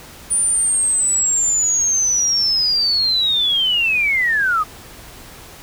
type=linear sweep; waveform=sine; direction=down; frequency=9430 to 1200 Hz; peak=-14 dBFS; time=0.3-4.64 s; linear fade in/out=20 ms; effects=pink hiss -39 dBFS RMS until 5.62 s